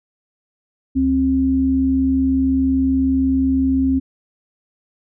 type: tone pair together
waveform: sine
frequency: 70.77 / 265.2 Hz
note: C#2 / C4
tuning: +36 / +23 cents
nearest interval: octave + major seventh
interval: 2287 cents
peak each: -23 / -14 dBFS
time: 0.95-4 s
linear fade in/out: 20 ms
effects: none